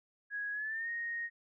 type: tone with pitch glide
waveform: sine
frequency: 1661.2 to 1864.6 Hz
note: G#6 to A#6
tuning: 0 to 0 cents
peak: -35 dBFS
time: 0.3-1.3 s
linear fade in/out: 50 ms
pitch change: +200 cents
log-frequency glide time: 0.52-0.89 s
effects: none